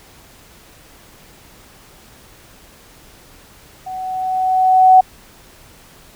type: tone with level ramp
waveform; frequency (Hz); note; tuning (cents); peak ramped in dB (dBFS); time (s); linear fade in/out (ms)
sine; 748; F#5; +19; -25 to -3; 3.86-5.01; 10
effects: pink hiss -45 dBFS RMS until 6.15 s